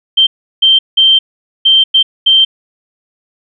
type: tone bursts at uneven times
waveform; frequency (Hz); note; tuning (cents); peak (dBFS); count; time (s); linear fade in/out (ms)
sine; 3136; G7; 0; -4; 6; 0.17-0.27 / 0.62-0.79 / 0.97-1.19 / 1.65-1.84 / 1.94-2.03 / 2.26-2.45; 10
effects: none